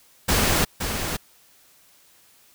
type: noise with echo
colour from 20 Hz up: pink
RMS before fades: -20 dBFS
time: 0.28-0.65 s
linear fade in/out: 10 ms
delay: 520 ms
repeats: 1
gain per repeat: -7 dB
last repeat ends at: 1.17 s
effects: white hiss -56 dBFS RMS until 2.54 s